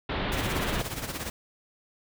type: low-pass noise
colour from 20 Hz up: pink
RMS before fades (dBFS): -30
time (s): 0.09-0.82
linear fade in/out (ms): 5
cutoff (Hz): 3900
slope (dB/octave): 48
type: noise with tremolo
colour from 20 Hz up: pink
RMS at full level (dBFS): -32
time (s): 0.32-1.3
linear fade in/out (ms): 0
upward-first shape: sine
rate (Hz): 17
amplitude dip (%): 65
effects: none